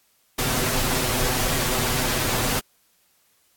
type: noise with comb filter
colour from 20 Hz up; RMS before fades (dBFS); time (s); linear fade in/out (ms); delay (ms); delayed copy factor
pink; -23; 0.38-2.6; 10; 7.9; +0.65
effects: white hiss -63 dBFS RMS until 3.56 s + AAC 64 kbps